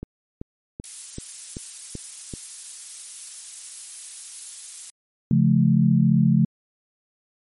click train, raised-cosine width 3 ms, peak -19 dBFS, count 7, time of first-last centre 0.03-2.338 s, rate 2.6 Hz
violet noise, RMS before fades -32 dBFS, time 0.84-4.9 s, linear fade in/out 0 ms
sine chord, Db augmented, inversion none, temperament just, 138.59 / 173.24 / 216.5 Hz, Db3 / F3 / A3, 0 / -14 / -28 cents, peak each -19 dBFS, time 5.31-6.45 s, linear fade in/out 2 ms
effects MP3 48 kbps

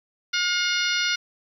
harmonic tone, 715 Hz, F5, 41 cents sharp, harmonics 2 / 3 / 4 / 5 / 6 / 7 / 8, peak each -26 / -28 / -29 / -30 / -31 / -31 / -32 dBFS, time 0.33-1.16 s, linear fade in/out 10 ms, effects 9-bit

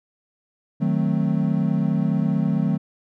triangle chord, D# diminished seventh, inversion none, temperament equal, 155.56 / 185 / 220 / 261.6 Hz, D#3 / F#3 / A3 / C4, 0 / 0 / 0 / 0 cents, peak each -21 / -21 / -22 / -26 dBFS, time 0.8-2.78 s, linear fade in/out 20 ms, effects none

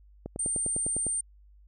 click train, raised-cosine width 2 ms, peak -22 dBFS, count 9, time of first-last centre 0.26-1.066 s, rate 9.92 Hz
sine tone, 8870 Hz, C#9, in tune, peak -27 dBFS, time 0.39-1.21 s, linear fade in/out 5 ms
effects added 50 Hz sine -53 dBFS peak until 1.67 s

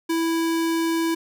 square tone, 329.6 Hz, E4, in tune, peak -21 dBFS, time 0.09-1.15 s, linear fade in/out 10 ms, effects none

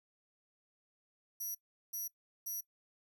5% pulse tone bursts, 5800 Hz, F#8, 35 cents flat, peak -32 dBFS, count 3, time 1.4-2.61 s, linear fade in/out 10 ms, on 150 ms, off 380 ms, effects noise-tail reverb RT60 0.1 s tail -22 dB re dry

